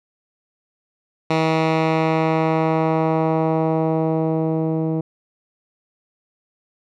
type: tone with low-pass filter sweep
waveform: 10% pulse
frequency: 160 Hz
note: D#3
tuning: 49 cents sharp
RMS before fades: -19 dBFS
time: 1.3-5.01 s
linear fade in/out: 5 ms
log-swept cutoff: 3800 to 360 Hz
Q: 0.82
effects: none